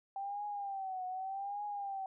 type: tone with vibrato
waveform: sine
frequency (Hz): 781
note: G5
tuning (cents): -7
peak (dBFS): -37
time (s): 0.16-2.06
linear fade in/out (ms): 2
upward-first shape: triangle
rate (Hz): 0.84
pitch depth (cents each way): 110
effects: none